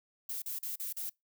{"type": "noise bursts", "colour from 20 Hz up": "violet", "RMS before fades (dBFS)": -38, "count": 5, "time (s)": [0.29, 1.096], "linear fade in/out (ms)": 5, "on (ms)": 130, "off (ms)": 39, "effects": ["noise-tail reverb RT60 0.2 s tail -26 dB re dry"]}